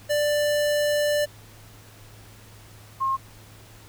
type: tone pair in turn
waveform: square / sine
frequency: 590 / 1070.9 Hz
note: D5 / C6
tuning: +8 / +40 cents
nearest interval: minor seventh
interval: 1032 cents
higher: second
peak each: -21 dBFS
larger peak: neither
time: 0.09-1.26 / 3-3.17 s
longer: first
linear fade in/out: 20 ms
effects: added 106 Hz sine -48 dBFS peak until 3.88 s + pink hiss -50 dBFS RMS until 3.88 s